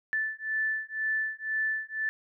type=beating tone pair; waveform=sine; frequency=1754 / 1756 Hz; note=A6 / A6; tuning=-6 / -4 cents; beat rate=2 Hz; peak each=-31 dBFS; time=0.13-2.09 s; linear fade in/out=0 ms; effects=none